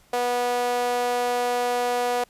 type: tone with high-pass filter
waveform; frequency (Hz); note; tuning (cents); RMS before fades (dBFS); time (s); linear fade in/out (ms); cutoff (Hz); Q
sawtooth; 244.4; B3; -18; -24; 0.13-2.24; 5; 600; 7.7
effects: pink hiss -58 dBFS RMS until 2.29 s + resampled to 32000 Hz